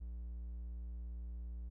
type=tone; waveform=triangle; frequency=58.7 Hz; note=A#1; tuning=13 cents sharp; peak=-40 dBFS; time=0-1.7 s; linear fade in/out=20 ms; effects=none